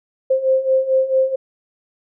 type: beating tone pair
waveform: sine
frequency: 523.3 / 527.8 Hz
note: C5 / C5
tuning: 0 / +15 cents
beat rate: 4.5 Hz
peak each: -19 / -15 dBFS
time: 0.3-1.36 s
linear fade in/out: 10 ms
effects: none